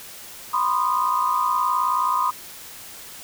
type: tone cluster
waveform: sine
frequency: 989 / 1048 / 1232 Hz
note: B5 / C6 / D#6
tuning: +2 / +2 / -17 cents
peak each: -23 dBFS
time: 0.53-2.31 s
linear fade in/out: 10 ms
effects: white hiss -40 dBFS RMS until 3.23 s